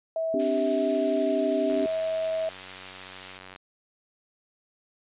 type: tone with pitch glide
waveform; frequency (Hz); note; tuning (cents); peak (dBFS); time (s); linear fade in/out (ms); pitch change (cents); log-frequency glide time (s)
sine; 650 to 644; E5 to E5; -24 to -41; -25; 0.16-2.49; 2; -17; 0.59-1.49
type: chord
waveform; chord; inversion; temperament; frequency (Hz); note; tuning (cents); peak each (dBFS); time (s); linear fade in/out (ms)
sine; C suspended second; none; equal; 261.6 / 293.7 / 392; C4 / D4 / G4; 0 / 0 / 0; -29; 0.34-1.86; 2
type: high-pass noise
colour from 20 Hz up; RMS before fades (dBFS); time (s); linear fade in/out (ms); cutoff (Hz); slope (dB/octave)
pink; -43; 0.39-3.38; 10; 2400; 12
type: click train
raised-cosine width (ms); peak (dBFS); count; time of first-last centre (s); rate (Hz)
0.3; -27; 175; 1.7-3.561; 93.5
effects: resampled to 8000 Hz